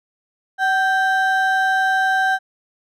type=ring-modulated tone; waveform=triangle; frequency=1166 Hz; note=D6; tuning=13 cents flat; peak=-10 dBFS; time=0.58-2.39 s; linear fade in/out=50 ms; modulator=406 Hz; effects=none